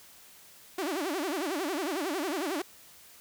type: tone with vibrato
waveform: sawtooth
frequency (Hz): 333.5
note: E4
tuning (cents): +20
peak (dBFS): -26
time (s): 0.78-2.62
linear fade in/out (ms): 5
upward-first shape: sine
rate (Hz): 11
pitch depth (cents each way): 290
effects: white hiss -54 dBFS RMS until 3.2 s